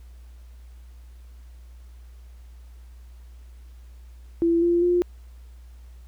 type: tone with pitch steps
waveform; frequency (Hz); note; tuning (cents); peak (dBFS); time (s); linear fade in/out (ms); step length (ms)
sine; 336.5 / 344.6 / 352.8; E4 / F4 / F4; +36 / -23 / +18; -17; 4.42-5.02; 0; 200
effects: added 60 Hz sine -42 dBFS peak until 6.07 s + pink hiss -62 dBFS RMS until 6.07 s